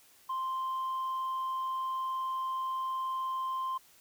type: tone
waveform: sine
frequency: 1046.5 Hz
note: C6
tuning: in tune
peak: -29 dBFS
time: 0.29-3.78 s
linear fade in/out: 10 ms
effects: tanh soft clip ceiling -30 dBFS + white hiss -61 dBFS RMS until 4 s